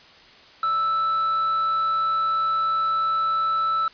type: tone with quantisation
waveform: triangle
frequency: 1318.5 Hz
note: E6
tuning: in tune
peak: -18 dBFS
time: 0.63-3.88 s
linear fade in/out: 2 ms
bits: 7
effects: white hiss -49 dBFS RMS until 3.93 s + resampled to 11025 Hz